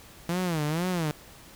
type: tone with vibrato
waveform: sawtooth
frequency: 165.4 Hz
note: E3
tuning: 6 cents sharp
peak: -22 dBFS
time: 0.29-1.11 s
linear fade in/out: 0 ms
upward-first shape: sine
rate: 2.1 Hz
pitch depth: 190 cents each way
effects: pink hiss -50 dBFS RMS until 1.55 s